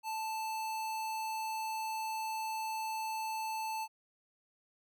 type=tone; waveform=square; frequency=880 Hz; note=A5; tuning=in tune; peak=-36 dBFS; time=0.03-3.88 s; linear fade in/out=50 ms; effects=none